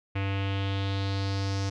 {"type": "tone with low-pass filter sweep", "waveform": "square", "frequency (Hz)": 98, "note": "G2", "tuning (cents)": 0, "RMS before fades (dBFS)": -29, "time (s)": [0.15, 1.7], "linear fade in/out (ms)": 10, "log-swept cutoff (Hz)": [2500, 5700], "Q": 3.3, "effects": []}